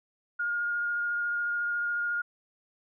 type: tone with vibrato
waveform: sine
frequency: 1422 Hz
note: F6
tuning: 31 cents sharp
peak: -27 dBFS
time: 0.39-2.22 s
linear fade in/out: 10 ms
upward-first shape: triangle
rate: 14 Hz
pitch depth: 11 cents each way
effects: none